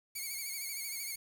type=tone with vibrato; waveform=5% pulse; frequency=2217 Hz; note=C#7; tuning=in tune; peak=-28 dBFS; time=0.15-1.16 s; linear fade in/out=10 ms; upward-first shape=triangle; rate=13 Hz; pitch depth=80 cents each way; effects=9-bit